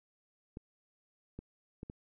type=clicks; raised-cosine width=3 ms; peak=-30 dBFS; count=4; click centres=0.571 / 1.39 / 1.831 / 1.899 s; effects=none